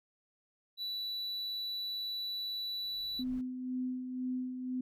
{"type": "tone", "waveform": "triangle", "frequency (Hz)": 3951, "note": "B7", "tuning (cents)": 0, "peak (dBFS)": -34, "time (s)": [0.77, 3.24], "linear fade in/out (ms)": 50}
{"type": "noise with exponential growth", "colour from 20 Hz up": "brown", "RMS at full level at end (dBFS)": -49, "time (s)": [2.35, 3.41], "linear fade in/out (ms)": 1, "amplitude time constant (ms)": 230}
{"type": "tone with tremolo", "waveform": "sine", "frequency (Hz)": 254, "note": "B3", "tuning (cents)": 49, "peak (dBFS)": -32, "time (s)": [3.19, 4.81], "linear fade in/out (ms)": 5, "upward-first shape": "sine", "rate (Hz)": 2, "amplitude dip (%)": 50}
{"effects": []}